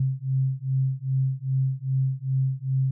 sine beating tone pair, 131.5 / 134 Hz, C3 / C3, +9 / +42 cents, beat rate 2.5 Hz, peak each -25 dBFS, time 0-2.91 s, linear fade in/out 5 ms, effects none

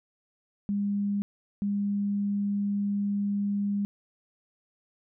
sine tone bursts at uneven times, 202.3 Hz, G#3, 45 cents flat, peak -25 dBFS, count 2, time 0.69-1.22 / 1.62-3.85 s, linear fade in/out 0 ms, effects none

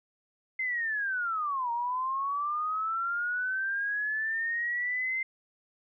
sine linear two-way sweep, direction down then up, 2087 to 930 to 2087 Hz, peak -28 dBFS, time 0.59-5.23 s, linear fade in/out 5 ms, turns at 1.71 s, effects none

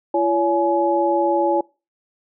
sine tone cluster, 340.7 / 566 / 845 Hz, F4 / C#5 / G#5, -43 / +36 / +30 cents, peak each -20 dBFS, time 0.14-1.61 s, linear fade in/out 5 ms, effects noise-tail reverb RT60 0.3 s tail -24 dB re dry

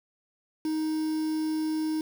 triangle tone with quantisation, 313 Hz, D#4, 10 cents sharp, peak -24 dBFS, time 0.65-2.01 s, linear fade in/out 2 ms, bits 7, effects none

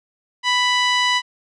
5% pulse tone with low-pass filter, 990 Hz, B5, 4 cents sharp, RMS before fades -18 dBFS, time 0.43-1.22 s, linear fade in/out 50 ms, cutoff 3000 Hz, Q 0.92, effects resampled to 22050 Hz

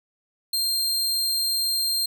sawtooth tone, 4186 Hz, C8, in tune, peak -19 dBFS, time 0.53-2.06 s, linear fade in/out 5 ms, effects none

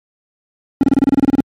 triangle tone bursts, 275.7 Hz, C#4, 9 cents flat, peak -5 dBFS, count 12, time 0.81-1.404 s, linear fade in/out 0 ms, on 22 ms, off 30 ms, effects high-pass 60 Hz 12 dB/octave + MP3 64 kbps

